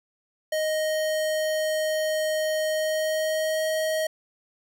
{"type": "tone with pitch glide", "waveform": "square", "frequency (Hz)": [623, 630.6], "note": ["D#5", "D#5"], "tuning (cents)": [2, 23], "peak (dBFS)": -24, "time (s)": [0.52, 4.07], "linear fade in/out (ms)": 5, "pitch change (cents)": 21, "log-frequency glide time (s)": [2.68, 3.7], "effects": []}